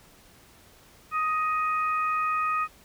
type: harmonic tone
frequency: 625 Hz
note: D#5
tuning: 8 cents sharp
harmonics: 2 / 3 / 4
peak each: -24 / -38 / -34 dBFS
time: 1.11-2.68 s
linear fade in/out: 50 ms
effects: pink hiss -55 dBFS RMS until 2.84 s